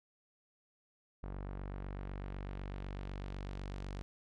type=tone with low-pass filter sweep; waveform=sawtooth; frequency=47.99 Hz; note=G1; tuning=36 cents flat; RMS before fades=-43 dBFS; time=1.23-4.02 s; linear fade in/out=0 ms; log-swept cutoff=1300 to 6100 Hz; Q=0.88; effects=none